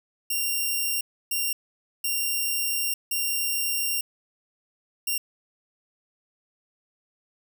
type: tone bursts at uneven times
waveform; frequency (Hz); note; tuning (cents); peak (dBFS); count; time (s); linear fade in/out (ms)
5% pulse; 2772; F7; -14; -15; 5; 0.3-1.01 / 1.31-1.53 / 2.04-2.94 / 3.11-4.01 / 5.07-5.18; 5
effects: none